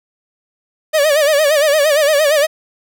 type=tone with vibrato; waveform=45% pulse; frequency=595 Hz; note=D5; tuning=22 cents sharp; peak=-10 dBFS; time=0.93-2.47 s; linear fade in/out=20 ms; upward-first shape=sine; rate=8.7 Hz; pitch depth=110 cents each way; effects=none